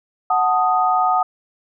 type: chord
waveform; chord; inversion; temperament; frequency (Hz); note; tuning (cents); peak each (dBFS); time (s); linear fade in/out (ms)
sine; D# diminished; first; equal; 740 / 880 / 1244.5; F#5 / A5 / D#6; 0 / 0 / 0; -17 / -22 / -18; 0.3-1.23; 5
effects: none